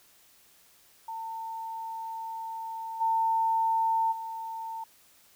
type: tone with level steps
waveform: sine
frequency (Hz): 900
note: A5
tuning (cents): +39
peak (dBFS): -34 / -23 / -34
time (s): 1.08-4.84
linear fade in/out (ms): 5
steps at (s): 3 / 4.11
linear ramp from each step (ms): 20
effects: white hiss -60 dBFS RMS until 5.35 s